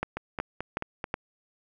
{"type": "two click trains", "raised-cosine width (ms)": 0.5, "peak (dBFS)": [-13, -17], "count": [4, 5], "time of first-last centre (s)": [[0.03, 1.141], [0.17, 1.041]], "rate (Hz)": [2.7, 4.59], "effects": []}